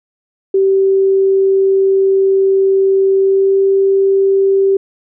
sine tone with pitch glide, 387.1 to 389.8 Hz, G4 to G4, -22 to -10 cents, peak -8 dBFS, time 0.54-4.77 s, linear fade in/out 5 ms, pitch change +12 cents, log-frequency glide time 3.19-3.58 s, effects none

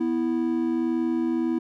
triangle tone pair together, 246.9 / 328.6 Hz, B3 / E4, 0 / -5 cents, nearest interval perfect fourth, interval 495 cents, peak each -24 / -22 dBFS, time 0-1.59 s, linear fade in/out 10 ms, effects none

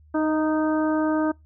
harmonic tone with a mistuned harmonic, 309.7 Hz, D#4, 8 cents flat, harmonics 1 / 2 / 3 / 4 / 5, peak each -21 / -27 / -31 / -33 / -35 dBFS, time 0.14-1.32 s, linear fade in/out 10 ms, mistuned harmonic 2, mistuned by +16 cents, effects noise-tail reverb RT60 0.2 s tail -26 dB re dry + added 76 Hz sine -50 dBFS peak until 1.45 s

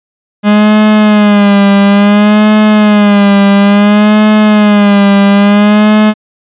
45% pulse tone with vibrato, 206.4 Hz, G#3, 10 cents flat, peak -3 dBFS, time 0.43-6.14 s, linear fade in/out 50 ms, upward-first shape sine, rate 0.58 Hz, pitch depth 60 cents each way, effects resampled to 8000 Hz

